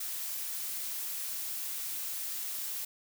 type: noise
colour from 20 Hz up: blue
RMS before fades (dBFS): -37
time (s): 0-2.85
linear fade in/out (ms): 5
effects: none